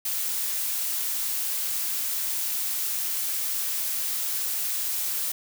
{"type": "noise", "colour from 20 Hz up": "blue", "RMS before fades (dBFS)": -28, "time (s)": [0.05, 5.32], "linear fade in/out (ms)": 5, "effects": []}